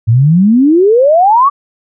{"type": "exponential sweep", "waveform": "sine", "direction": "up", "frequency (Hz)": [106.9, 1174], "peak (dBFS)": -4, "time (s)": [0.07, 1.5], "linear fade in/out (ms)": 20, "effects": []}